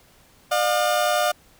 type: tone pair together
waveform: 30% pulse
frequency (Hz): 602.4 / 713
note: D5 / F5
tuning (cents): +44 / +36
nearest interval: minor third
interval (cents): 292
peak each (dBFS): -19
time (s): 0.51-1.32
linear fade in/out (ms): 10
effects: pink hiss -55 dBFS RMS until 1.59 s